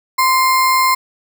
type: tone with sample-and-hold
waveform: sine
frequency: 1037 Hz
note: C6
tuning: 16 cents flat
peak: -10 dBFS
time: 0.18-0.95 s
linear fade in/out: 10 ms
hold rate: 3150 Hz
effects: none